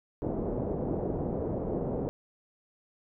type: low-pass noise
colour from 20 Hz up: white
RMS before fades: -32 dBFS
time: 0.22-2.09 s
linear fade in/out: 0 ms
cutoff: 560 Hz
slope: 24 dB/octave
effects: none